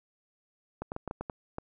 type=clicks; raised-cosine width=1 ms; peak=-21 dBFS; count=8; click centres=0.82 / 0.919 / 0.964 / 1.077 / 1.111 / 1.21 / 1.298 / 1.584 s; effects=none